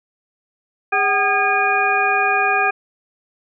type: harmonic tone with a mistuned harmonic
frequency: 407 Hz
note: G#4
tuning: 35 cents flat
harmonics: 1 / 2 / 3 / 4 / 6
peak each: -25 / -19 / -22 / -20 / -20 dBFS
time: 0.92-2.71 s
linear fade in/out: 10 ms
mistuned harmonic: 2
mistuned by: -110 cents
effects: none